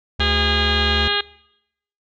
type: tone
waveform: square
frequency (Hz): 73.42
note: D2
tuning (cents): 0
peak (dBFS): -21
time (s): 0.19-1.08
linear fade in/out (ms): 5
type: harmonic tone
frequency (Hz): 408.8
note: G#4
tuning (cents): -27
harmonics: 1 / 2 / 3 / 4 / 5 / 6 / 7 / 8 / 9 / 10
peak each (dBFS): -29 / -30 / -28 / -24 / -30 / -30 / -27 / -24 / -27 / -27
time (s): 0.2-1.21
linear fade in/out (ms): 5
effects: noise-tail reverb RT60 0.8 s tail -21 dB re dry + resampled to 16000 Hz